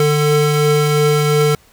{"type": "tone pair together", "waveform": "square", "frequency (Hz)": [149.41, 445.4], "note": ["D3", "A4"], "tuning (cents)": [30, 21], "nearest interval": "octave + perfect fifth", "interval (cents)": 1891, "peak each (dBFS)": -15, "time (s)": [0, 1.55], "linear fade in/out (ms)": 2, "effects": ["pink hiss -50 dBFS RMS until 1.72 s"]}